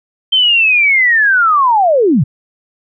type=linear sweep; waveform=sine; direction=down; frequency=3136 to 107.4 Hz; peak=-7 dBFS; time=0.32-2.24 s; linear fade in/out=10 ms; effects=none